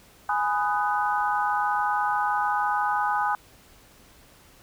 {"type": "chord", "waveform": "sine", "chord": "G# minor seventh", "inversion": "none", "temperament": "just", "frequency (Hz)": [830.6, 996.7, 1245.9, 1495.1], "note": ["G#5", "B5", "D#6", "F#6"], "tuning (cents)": [0, 16, 2, 18], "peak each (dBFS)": [-25, -29, -28, -30], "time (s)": [0.29, 3.35], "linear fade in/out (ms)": 2, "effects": ["pink hiss -54 dBFS RMS until 4.62 s"]}